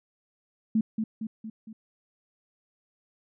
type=tone with echo; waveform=sine; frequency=220 Hz; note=A3; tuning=in tune; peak=-20 dBFS; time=0.75-0.81 s; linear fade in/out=5 ms; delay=230 ms; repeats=4; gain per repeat=-5 dB; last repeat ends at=1.73 s; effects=none